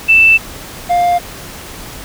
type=tone pair in turn; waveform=sine / triangle; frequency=2654 / 703 Hz; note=E7 / F5; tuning=+11 / +11 cents; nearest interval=octave + major seventh; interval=2300 cents; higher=first; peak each=-4 / -7 dBFS; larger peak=first; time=0.08-0.38 / 0.89-1.19 s; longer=neither; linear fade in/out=20 ms; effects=pink hiss -30 dBFS RMS until 2.04 s